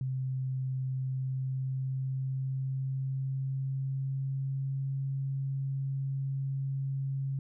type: tone with pitch glide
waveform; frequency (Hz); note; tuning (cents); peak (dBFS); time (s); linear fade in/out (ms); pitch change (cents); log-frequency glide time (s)
sine; 130.81 to 135.97; C3 to C#3; 0 to -33; -30; 0.01-7.39; 2; +67; 0.87-5
effects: none